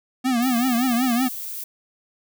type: tone with vibrato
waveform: square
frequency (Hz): 246.9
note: B3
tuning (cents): 0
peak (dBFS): -19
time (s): 0.24-1.29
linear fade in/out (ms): 20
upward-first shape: triangle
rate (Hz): 5.3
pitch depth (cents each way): 140
type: noise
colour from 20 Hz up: violet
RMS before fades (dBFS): -32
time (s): 0.42-1.64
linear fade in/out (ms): 5
effects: none